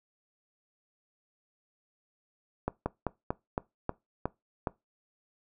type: slowing click train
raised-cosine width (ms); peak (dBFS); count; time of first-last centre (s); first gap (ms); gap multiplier
1; -15; 8; 2.68-4.672; 180; 1.15
effects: noise-tail reverb RT60 0.2 s tail -21 dB re dry